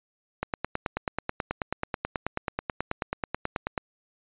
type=click train; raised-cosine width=0.5 ms; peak=-12 dBFS; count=32; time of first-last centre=0.43-3.778 s; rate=9.26 Hz; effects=resampled to 8000 Hz